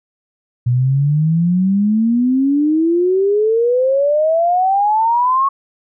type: exponential sweep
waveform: sine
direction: up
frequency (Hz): 119.7 to 1108.7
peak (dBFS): -11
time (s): 0.66-5.49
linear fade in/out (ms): 10
effects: none